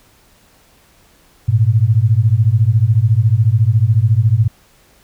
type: beating tone pair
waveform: sine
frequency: 103.83 / 117.83 Hz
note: G#2 / A#2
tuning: 0 / +19 cents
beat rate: 14 Hz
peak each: -12 dBFS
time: 1.48-4.48 s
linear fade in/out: 10 ms
effects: pink hiss -51 dBFS RMS until 5.03 s